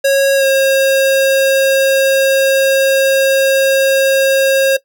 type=tone with pitch glide; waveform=square; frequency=549 to 539.6 Hz; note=C#5 to C#5; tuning=-17 to -47 cents; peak=-9 dBFS; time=0.04-4.77 s; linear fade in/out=10 ms; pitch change=-30 cents; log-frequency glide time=0.36-0.45 s; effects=noise-tail reverb RT60 0.1 s tail -18 dB re dry